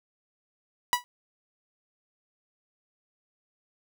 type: tone with exponential decay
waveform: sawtooth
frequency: 978 Hz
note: B5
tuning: 17 cents flat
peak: -14 dBFS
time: 0.93-1.04 s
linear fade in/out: 0 ms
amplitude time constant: 23 ms
effects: none